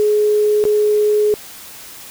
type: tone with dropouts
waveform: sine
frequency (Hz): 420.9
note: G#4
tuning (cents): +23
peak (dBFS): -11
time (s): 0-1.34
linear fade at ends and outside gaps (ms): 0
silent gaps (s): 0.64-0.652
effects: white hiss -36 dBFS RMS until 2.1 s